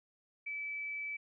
sine tone, 2305 Hz, D7, 33 cents flat, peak -37 dBFS, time 0.46-1.17 s, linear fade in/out 10 ms, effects none

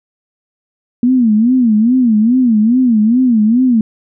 sine tone with vibrato, 233.9 Hz, A#3, 6 cents sharp, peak -7 dBFS, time 1.03-3.81 s, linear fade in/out 2 ms, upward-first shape sine, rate 2.4 Hz, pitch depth 180 cents each way, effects none

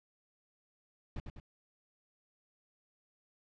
brown noise with echo, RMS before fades -39 dBFS, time 1.16-1.2 s, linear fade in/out 2 ms, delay 100 ms, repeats 2, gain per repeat -5 dB, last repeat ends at 1.4 s, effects low-pass 4000 Hz 12 dB/octave

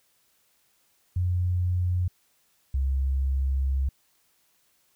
sine tone pair in turn, 89.6 / 67.12 Hz, F2 / C2, +45 / +45 cents, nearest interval perfect fourth, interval 500 cents, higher first, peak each -22 dBFS, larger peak neither, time 1.16-2.08 / 2.74-3.89 s, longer second, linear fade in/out 5 ms, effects white hiss -67 dBFS RMS until 4.95 s

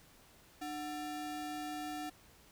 square ring-modulated tone, 519 Hz, C5, 14 cents flat, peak -37 dBFS, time 0.61-2.1 s, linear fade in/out 10 ms, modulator 218 Hz, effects pink hiss -62 dBFS RMS until 2.51 s

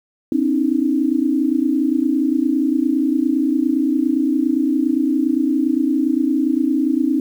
sine tone cluster, 259.3 / 286.8 / 316.7 Hz, C4 / D4 / D#4, -15 / -41 / +31 cents, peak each -19 dBFS, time 0.32-7.2 s, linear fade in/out 2 ms, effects 8-bit

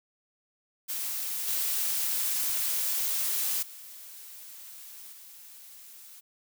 blue noise with level steps, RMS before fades -33 / -29 / -46 / -49 dBFS, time 0.88-6.21 s, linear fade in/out 20 ms, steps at 1.47 / 3.62 / 5.12 s, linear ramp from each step 10 ms, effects none

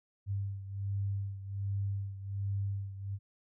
sine beating tone pair, 98.8 / 100.1 Hz, G2 / G2, +14 / +37 cents, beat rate 1.3 Hz, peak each -34 / -39 dBFS, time 0.26-3.19 s, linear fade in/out 50 ms, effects none

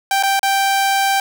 sawtooth tone with dropouts, 784 Hz, G5, in tune, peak -10 dBFS, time 0.11-1.2 s, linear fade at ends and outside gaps 2 ms, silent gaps 0.227-0.234 / 0.394-0.43 s, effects none

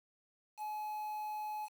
triangle tone with quantisation, 850 Hz, G#5, 40 cents sharp, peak -36 dBFS, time 0.57-1.69 s, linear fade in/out 50 ms, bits 9, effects none

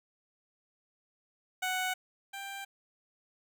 15% pulse tone pair in turn, 742 / 788.9 Hz, F#5 / G5, +5 / +11 cents, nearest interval minor second, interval 106 cents, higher second, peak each -24 / -33 dBFS, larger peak first, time 1.62-1.94 / 2.33-2.65 s, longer neither, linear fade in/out 10 ms, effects none

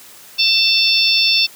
harmonic tone, 890 Hz, A5, 20 cents sharp, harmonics 3 / 4 / 5 / 6, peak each -17 / -17 / -17 / -17 dBFS, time 0.38-1.47 s, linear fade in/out 20 ms, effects white hiss -41 dBFS RMS until 1.55 s + high-pass 100 Hz 12 dB/octave

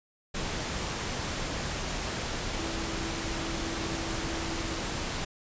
sine tone in noise, 329.6 Hz, E4, in tune, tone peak -38 dBFS, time 2.57-4.81 s, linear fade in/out 10 ms, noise pink, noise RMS -33 dBFS, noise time 0.34-5.25 s, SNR -8 dB, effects resampled to 16000 Hz

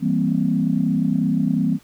sine chord, C dominant seventh, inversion first, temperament equal, 164.81 / 196 / 233.1 / 261.6 Hz, E3 / G3 / Bb3 / C4, 0 / 0 / 0 / 0 cents, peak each -22 dBFS, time 0-1.79 s, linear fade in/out 50 ms, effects tanh soft clip ceiling -6 dBFS + pink hiss -53 dBFS RMS until 1.83 s

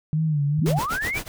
sine tone with vibrato, 150.7 Hz, D3, 45 cents sharp, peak -19 dBFS, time 0.13-0.79 s, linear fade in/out 0 ms, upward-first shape sine, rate 2.4 Hz, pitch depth 98 cents each way
sine linear sweep, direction up, 49 to 2409 Hz, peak -24 dBFS, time 0.58-1.19 s, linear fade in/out 10 ms
pink noise with tremolo, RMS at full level -29 dBFS, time 0.66-1.28 s, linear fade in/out 0 ms, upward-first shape sine, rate 8.1 Hz, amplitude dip 95%
effects none

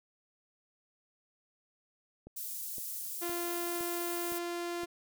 click train, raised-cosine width 2 ms, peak -35 dBFS, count 6, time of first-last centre 2.27-4.834 s, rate 1.95 Hz
white high-pass noise, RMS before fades -40 dBFS, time 2.36-4.39 s, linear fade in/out 10 ms, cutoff 8200 Hz, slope 12 dB/octave
sawtooth tone, 346.1 Hz, F4, 16 cents flat, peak -31 dBFS, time 3.21-4.86 s, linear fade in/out 20 ms
effects none

